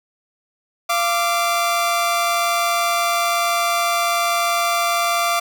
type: tone pair together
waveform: sawtooth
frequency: 688.6 / 1174.7 Hz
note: F5 / D6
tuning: -25 / 0 cents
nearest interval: major sixth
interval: 925 cents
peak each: -16 dBFS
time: 0.89-5.4 s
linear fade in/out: 10 ms
effects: none